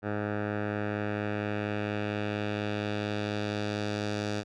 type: tone with low-pass filter sweep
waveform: 10% pulse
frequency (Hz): 104.3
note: G#2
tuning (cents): +8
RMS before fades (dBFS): -32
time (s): 0.02-4.44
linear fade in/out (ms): 50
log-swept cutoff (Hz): 1500 to 5500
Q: 1.4
effects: none